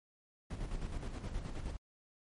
brown noise with tremolo, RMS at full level -38 dBFS, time 0.5-1.77 s, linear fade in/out 10 ms, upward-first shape square, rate 9.5 Hz, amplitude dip 50%, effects MP3 48 kbps

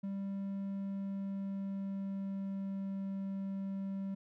triangle tone with pitch glide, 196.5 to 194.69 Hz, G3 to G3, +4 to -12 cents, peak -34 dBFS, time 0.03-4.15 s, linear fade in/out 10 ms, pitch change -16 cents, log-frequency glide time 0.67-3.09 s, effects none

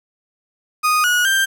35% pulse tone with pitch steps, 1240 / 1455 / 1578 Hz, D#6 / F#6 / G6, -6 / -29 / +11 cents, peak -12 dBFS, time 0.83-1.46 s, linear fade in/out 20 ms, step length 210 ms, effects 8-bit

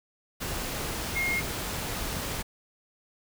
sine tone in noise, 2140 Hz, C7, 38 cents sharp, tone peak -26 dBFS, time 1.15-1.41 s, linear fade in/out 20 ms, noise pink, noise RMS -33 dBFS, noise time 0.4-2.43 s, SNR +4 dB, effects none

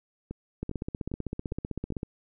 two click trains, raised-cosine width 3 ms, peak -23 / -19 dBFS, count 5 / 23, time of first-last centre 0.31-1.923 / 0.63-2.031 s, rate 2.48 / 15.7 Hz, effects none

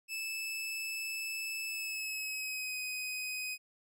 sawtooth tone with pitch glide, 2623 to 2509 Hz, E7 to D#7, -9 to +14 cents, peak -33 dBFS, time 0.08-3.58 s, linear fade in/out 50 ms, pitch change -77 cents, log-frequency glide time 1.68-2.78 s, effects none

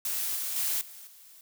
blue noise with level steps, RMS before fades -31 / -33 / -29 / -47 / -53 dBFS, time 0.05-1.41 s, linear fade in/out 2 ms, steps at 0.36 / 0.56 / 0.81 / 1.07 s, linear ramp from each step 2 ms, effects none

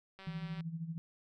click train, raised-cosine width 0.3 ms, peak -36 dBFS, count 81, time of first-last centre 0.19-0.607 s, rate 192 Hz
sine tone with tremolo, 164.2 Hz, E3, 6 cents flat, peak -35 dBFS, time 0.27-0.98 s, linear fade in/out 0 ms, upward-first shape sine, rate 13 Hz, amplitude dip 70%
effects none

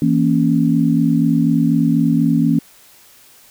sine chord, A# diminished, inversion second, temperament equal, 164.81 / 233.1 / 277.2 Hz, E3 / A#3 / C#4, 0 / 0 / 0 cents, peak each -16 dBFS, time 0.02-2.59 s, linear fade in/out 2 ms, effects white hiss -47 dBFS RMS until 3.5 s

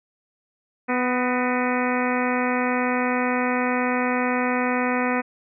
harmonic tone with a mistuned harmonic, 249 Hz, B3, 14 cents sharp, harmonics 1 / 2 / 3 / 4 / 5 / 6 / 7 / 8 / 9 / 10, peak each -24 / -27 / -29 / -30 / -31 / -32 / -32 / -33 / -34 / -34 dBFS, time 0.88-5.22 s, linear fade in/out 20 ms, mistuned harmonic 7, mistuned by +65 cents, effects none

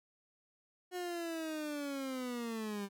30% pulse linear sweep, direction down, 364.5 to 196 Hz, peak -35 dBFS, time 0.91-2.89 s, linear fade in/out 50 ms, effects none

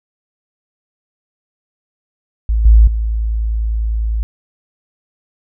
sine tone with level steps, 55 Hz, A1, in tune, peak -11 / -3 / -14 dBFS, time 2.49-4.23 s, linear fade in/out 0 ms, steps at 2.65 / 2.87 s, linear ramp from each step 5 ms, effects none

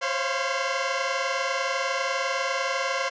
15% pulse tone cluster, 527 / 547 / 692 / 1024 Hz, C5 / C#5 / F5 / C6, +12 / -23 / -16 / -38 cents, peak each -23 / -23 / -25 / -27 dBFS, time 0.01-3.1 s, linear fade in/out 20 ms, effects resampled to 16000 Hz

